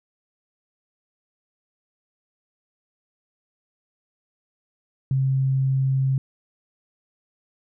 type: tone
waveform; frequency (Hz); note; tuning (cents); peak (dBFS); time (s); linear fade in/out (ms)
sine; 133.6; C3; +36; -18; 5.11-6.18; 2
effects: none